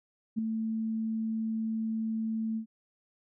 sine tone with ADSR envelope, 222.1 Hz, A3, 16 cents sharp, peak -24 dBFS, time 0.36-2.66 s, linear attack 26 ms, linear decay 4 ms, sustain -5 dB, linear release 94 ms, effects none

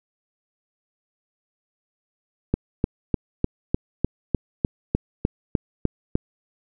click train, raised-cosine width 3 ms, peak -6 dBFS, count 13, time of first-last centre 2.54-6.154 s, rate 3.32 Hz, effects none

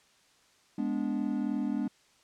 triangle chord, G# diminished, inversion none, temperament equal with one note detuned, 207.7 / 246.9 / 290.3 Hz, G#3 / B3 / D4, 0 / 0 / -20 cents, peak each -31 dBFS, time 0.78-1.88 s, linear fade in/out 5 ms, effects white hiss -64 dBFS RMS until 2.23 s + low-pass 7000 Hz 12 dB/octave

